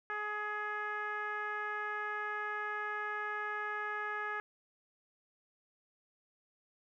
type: tone with low-pass filter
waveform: 10% pulse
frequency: 420 Hz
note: G#4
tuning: 19 cents sharp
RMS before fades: -38 dBFS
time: 0.1-4.4 s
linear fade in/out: 0 ms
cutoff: 1600 Hz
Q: 3.4
effects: none